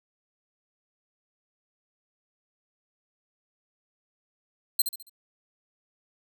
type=tone with echo; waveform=5% pulse; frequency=4150 Hz; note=C8; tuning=15 cents flat; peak=-12 dBFS; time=4.79-4.82 s; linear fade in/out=5 ms; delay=69 ms; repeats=4; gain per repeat=-8 dB; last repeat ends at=5.096 s; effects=none